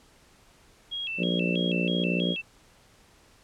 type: tone with vibrato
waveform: sine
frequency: 2960 Hz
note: F#7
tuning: in tune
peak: -30 dBFS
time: 0.91-2.42 s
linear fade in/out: 20 ms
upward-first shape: square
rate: 3.1 Hz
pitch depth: 180 cents each way
type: harmonic tone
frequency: 59 Hz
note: A#1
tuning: 22 cents sharp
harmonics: 3 / 4 / 5 / 6 / 7 / 8 / 9 / 10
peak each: -27 / -32 / -34 / -35 / -36 / -39 / -36 / -38 dBFS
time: 1.17-2.36 s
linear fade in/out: 50 ms
effects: pink hiss -58 dBFS RMS until 3.43 s + low-pass 10000 Hz 12 dB/octave

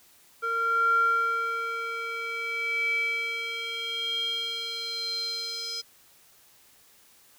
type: tone with band-pass filter sweep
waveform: square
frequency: 460 Hz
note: A#4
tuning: 23 cents flat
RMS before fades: -29 dBFS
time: 0.42-5.82 s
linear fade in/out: 20 ms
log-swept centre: 1200 to 4900 Hz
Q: 8
effects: white hiss -58 dBFS RMS until 7.38 s

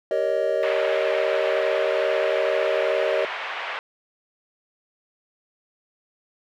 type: chord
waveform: triangle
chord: Eb dominant seventh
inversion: first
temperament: just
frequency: 388.9 / 466.7 / 560 / 622.3 Hz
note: G4 / Bb4 / Db5 / Eb5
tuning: -14 / +2 / +18 / 0 cents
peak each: -27 / -25 / -23 / -22 dBFS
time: 0.11-3.25 s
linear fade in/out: 2 ms
type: band-pass noise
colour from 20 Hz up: white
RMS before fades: -31 dBFS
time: 0.63-3.79 s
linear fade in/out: 0 ms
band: 560 to 2600 Hz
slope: 24 dB/octave
effects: none

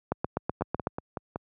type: two click trains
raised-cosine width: 1 ms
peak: -18 / -12 dBFS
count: 5 / 7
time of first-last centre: 0.61-1.359 / 0.12-0.871 s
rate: 5.34 / 7.99 Hz
effects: high-pass 80 Hz 12 dB/octave

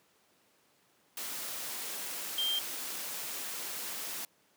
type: tone in noise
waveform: sine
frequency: 3174 Hz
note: G7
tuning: 21 cents sharp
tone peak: -29 dBFS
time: 2.38-2.59 s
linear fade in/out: 2 ms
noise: white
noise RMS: -39 dBFS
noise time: 1.17-4.25 s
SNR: +7 dB
effects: pink hiss -68 dBFS RMS until 4.56 s + high-pass 200 Hz 12 dB/octave

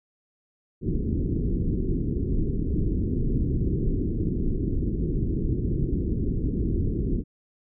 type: low-pass noise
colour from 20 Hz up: pink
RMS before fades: -25 dBFS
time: 0.81-7.24 s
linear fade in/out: 50 ms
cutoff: 390 Hz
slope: 48 dB/octave
effects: none

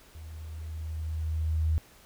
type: tone with level ramp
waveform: sine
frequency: 79.1 Hz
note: D#2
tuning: 29 cents sharp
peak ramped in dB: -41 to -22 dBFS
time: 0.15-1.78 s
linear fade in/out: 0 ms
effects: pink hiss -56 dBFS RMS until 2.05 s

